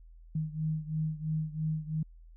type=beating tone pair; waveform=sine; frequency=155.56 / 158.56 Hz; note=D#3 / D#3; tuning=0 / +33 cents; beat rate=3 Hz; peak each=-32 / -35 dBFS; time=0.35-2.03 s; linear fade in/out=5 ms; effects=added 41 Hz sine -50 dBFS peak until 2.36 s